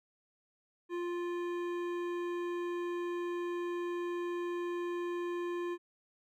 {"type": "tone with hard clipping", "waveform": "triangle", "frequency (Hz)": 349.2, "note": "F4", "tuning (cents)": 0, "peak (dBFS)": -36, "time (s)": [0.89, 5.78], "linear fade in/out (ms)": 50, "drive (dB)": 17, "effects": []}